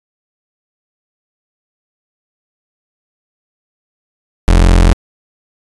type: tone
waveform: 35% pulse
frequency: 43.65 Hz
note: F1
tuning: in tune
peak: -3 dBFS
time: 4.48-4.93 s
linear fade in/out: 0 ms
effects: resampled to 24000 Hz